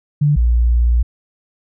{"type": "tone pair in turn", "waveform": "sine", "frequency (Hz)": [146.83, 59.08], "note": ["D3", "A#1"], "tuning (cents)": [0, 24], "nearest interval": "octave + major third", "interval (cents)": 1576, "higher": "first", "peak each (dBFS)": -10, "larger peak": "neither", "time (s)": [[0.21, 0.36], [0.36, 1.03]], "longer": "second", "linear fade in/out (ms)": 10, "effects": []}